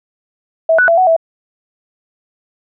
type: tone with pitch steps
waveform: sine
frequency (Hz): 651 / 1482 / 671 / 743 / 656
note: E5 / F#6 / E5 / F#5 / E5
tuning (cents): -22 / +2 / +31 / +7 / -9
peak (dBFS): -7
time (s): 0.69-1.165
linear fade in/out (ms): 5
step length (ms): 95
effects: none